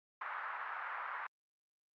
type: band-pass noise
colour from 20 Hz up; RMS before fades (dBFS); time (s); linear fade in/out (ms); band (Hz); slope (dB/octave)
pink; -42; 0.21-1.27; 5; 990 to 1700; 24
effects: Opus 48 kbps